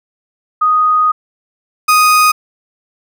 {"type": "tone pair in turn", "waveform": ["sine", "35% pulse"], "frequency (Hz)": [1244.5, 1244.5], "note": ["D#6", "D#6"], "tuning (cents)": [0, 0], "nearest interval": "unison", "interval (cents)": 0, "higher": "neither", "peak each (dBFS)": [-8, -5], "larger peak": "second", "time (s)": [[0.61, 1.12], [1.88, 2.32]], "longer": "first", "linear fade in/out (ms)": 10, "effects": []}